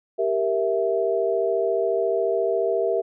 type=chord; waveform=sine; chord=E diminished; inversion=first; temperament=equal; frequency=392 / 466.2 / 659.3 Hz; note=G4 / Bb4 / E5; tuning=0 / 0 / 0 cents; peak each=-24 dBFS; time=0.18-3.02 s; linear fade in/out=20 ms; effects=none